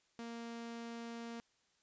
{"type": "tone", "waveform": "sawtooth", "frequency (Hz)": 232.7, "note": "A#3", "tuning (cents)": -3, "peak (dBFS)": -40, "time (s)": [0.19, 1.4], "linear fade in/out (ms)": 0, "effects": ["white hiss -75 dBFS RMS until 1.82 s", "resampled to 16000 Hz"]}